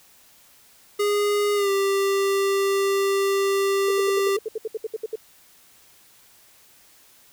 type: tone with pitch glide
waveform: square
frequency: 411.6 to 393.7 Hz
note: G#4 to G4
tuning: -16 to +8 cents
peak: -20 dBFS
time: 0.99-4.37 s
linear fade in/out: 10 ms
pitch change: -76 cents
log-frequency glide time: 1.55-1.7 s
type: tone bursts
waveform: sine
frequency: 440 Hz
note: A4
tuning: in tune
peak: -24 dBFS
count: 14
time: 3.88-5.157 s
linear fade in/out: 5 ms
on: 29 ms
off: 67 ms
effects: white hiss -54 dBFS RMS until 7.32 s